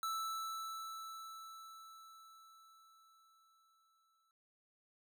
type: tone with exponential decay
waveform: square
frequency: 1318.5 Hz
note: E6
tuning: in tune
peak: -37 dBFS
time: 0.03-4.31 s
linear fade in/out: 1 ms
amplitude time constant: 930 ms
effects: none